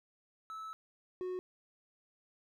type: tone pair in turn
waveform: triangle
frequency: 1306 / 366.5 Hz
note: E6 / F#4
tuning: -17 / -16 cents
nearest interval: octave + minor seventh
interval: 2199 cents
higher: first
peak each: -40 / -34 dBFS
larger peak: second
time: 0.5-0.73 / 1.21-1.39 s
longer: first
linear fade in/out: 0 ms
effects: none